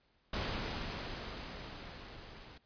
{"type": "noise with level ramp", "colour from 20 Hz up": "pink", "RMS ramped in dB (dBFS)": [-36, -53], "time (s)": [0.33, 2.58], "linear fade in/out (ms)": 5, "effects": ["pink hiss -73 dBFS RMS until 2.65 s", "resampled to 11025 Hz"]}